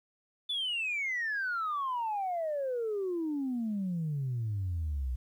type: exponential sweep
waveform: sine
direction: down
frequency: 3520 to 60.1 Hz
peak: -29 dBFS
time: 0.49-5.16 s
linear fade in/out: 10 ms
effects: tanh soft clip ceiling -27 dBFS + 11-bit